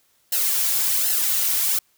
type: noise with flanger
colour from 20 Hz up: blue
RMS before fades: -21 dBFS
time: 0.32-1.79 s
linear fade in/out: 5 ms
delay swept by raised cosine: 0.84 to 3.34 ms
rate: 1.3 Hz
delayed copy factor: -0.9
effects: white hiss -63 dBFS RMS until 1.97 s